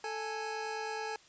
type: tone pair together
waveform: 25% pulse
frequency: 440 / 830.6 Hz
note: A4 / G#5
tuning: 0 / 0 cents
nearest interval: major seventh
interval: 1100 cents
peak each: -35 / -35 dBFS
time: 0.04-1.16 s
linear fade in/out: 2 ms
effects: white hiss -60 dBFS RMS until 1.28 s + resampled to 16000 Hz